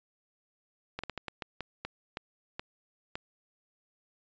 slowing click train, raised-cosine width 0.3 ms, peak -20 dBFS, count 11, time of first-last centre 0.99-3.155 s, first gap 46 ms, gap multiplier 1.32, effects resampled to 16000 Hz

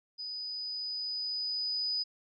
sine tone with level ramp, 4978 Hz, D#8, in tune, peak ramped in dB -37 to -29 dBFS, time 0.18-2.04 s, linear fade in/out 20 ms, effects none

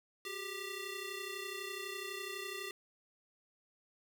15% pulse ring-modulated tone, 784 Hz, G5, in tune, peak -31 dBFS, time 0.25-2.71 s, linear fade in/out 2 ms, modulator 1160 Hz, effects 12-bit

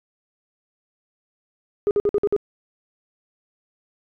sine tone bursts, 410 Hz, G#4, 22 cents flat, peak -14 dBFS, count 6, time 1.87-2.364 s, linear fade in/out 0 ms, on 39 ms, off 52 ms, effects tanh soft clip ceiling -13 dBFS

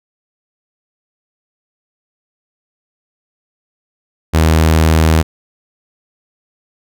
sawtooth tone, 79.8 Hz, D#2, 44 cents sharp, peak -4 dBFS, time 4.33-5.23 s, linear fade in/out 20 ms, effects none

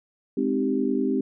sine chord, Ab major seventh, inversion none, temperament equal with one note detuned, 210.2 / 261.6 / 311.1 / 392 Hz, Ab3 / C4 / Eb4 / G4, +21 / 0 / 0 / 0 cents, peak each -29 / -24 / -29 / -27 dBFS, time 0.37-1.21 s, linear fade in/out 5 ms, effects none

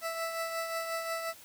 20% pulse tone with tremolo, 659.3 Hz, E5, in tune, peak -26 dBFS, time 0.01-1.34 s, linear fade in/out 50 ms, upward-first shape triangle, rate 5.6 Hz, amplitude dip 50%, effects white hiss -53 dBFS RMS until 1.44 s

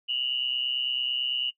sine tone pair together, 2831 / 2960 Hz, F7 / F#7, +23 / 0 cents, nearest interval minor second, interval 77 cents, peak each -29 / -28 dBFS, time 0.08-1.51 s, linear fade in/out 20 ms, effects noise-tail reverb RT60 0.1 s tail -20 dB re dry

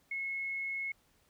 sine tone, 2179 Hz, C#7, 30 cents flat, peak -34 dBFS, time 0.11-0.92 s, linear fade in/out 5 ms, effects pink hiss -70 dBFS RMS until 1.29 s

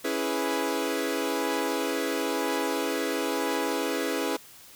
sawtooth chord, C# minor seventh, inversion none, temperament equal, 277.2 / 329.6 / 415.3 / 493.9 Hz, C#4 / E4 / G#4 / B4, 0 / 0 / 0 / 0 cents, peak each -28 dBFS, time 0.04-4.37 s, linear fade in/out 10 ms, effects white hiss -50 dBFS RMS until 4.75 s

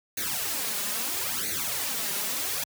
white noise with flanger, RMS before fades -30 dBFS, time 0.17-2.64 s, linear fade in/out 5 ms, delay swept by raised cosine 0.47 to 4.97 ms, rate 0.76 Hz, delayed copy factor +0.9, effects high-pass 80 Hz 12 dB/octave

